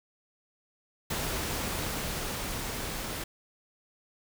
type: noise with level ramp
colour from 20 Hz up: pink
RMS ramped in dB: -32 to -36 dBFS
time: 1.1-3.24 s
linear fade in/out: 5 ms
effects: none